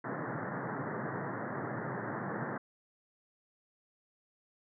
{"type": "band-pass noise", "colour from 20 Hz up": "pink", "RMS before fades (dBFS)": -38, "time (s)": [0.04, 2.58], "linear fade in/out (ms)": 5, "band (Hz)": [110, 1900], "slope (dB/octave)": 96, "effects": []}